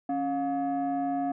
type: tone pair together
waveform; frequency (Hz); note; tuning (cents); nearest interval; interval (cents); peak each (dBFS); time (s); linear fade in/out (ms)
sine; 276 / 710; C#4 / F5; -7 / +28; octave + major third; 1635; -27; 0.09-1.32; 5
effects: tanh soft clip ceiling -23 dBFS